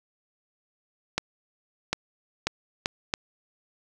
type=accelerating click train; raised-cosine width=0.2 ms; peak=-7 dBFS; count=5; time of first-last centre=1.18-3.139 s; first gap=750 ms; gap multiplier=0.72; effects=none